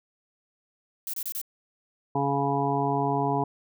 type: noise bursts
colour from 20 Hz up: violet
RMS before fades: -32 dBFS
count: 4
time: 1.07-1.415 s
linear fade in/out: 2 ms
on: 66 ms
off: 27 ms
type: harmonic tone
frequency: 140 Hz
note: C#3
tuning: 18 cents sharp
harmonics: 1 / 2 / 3 / 5 / 6 / 7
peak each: -30 / -30 / -30 / -30 / -30 / -30 dBFS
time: 2.15-3.44 s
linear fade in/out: 5 ms
effects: none